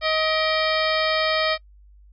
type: harmonic tone with a mistuned harmonic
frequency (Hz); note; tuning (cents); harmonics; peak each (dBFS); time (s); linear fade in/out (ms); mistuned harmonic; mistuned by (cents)
630; D#5; +21; 1 / 2 / 3 / 4 / 5 / 6 / 7 / 8; -23 / -26 / -28 / -29 / -30 / -31 / -31 / -32; 0.01-1.58; 50; 4; -120
effects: noise-tail reverb RT60 0.1 s tail -24 dB re dry + added 50 Hz sine -47 dBFS peak until 2.12 s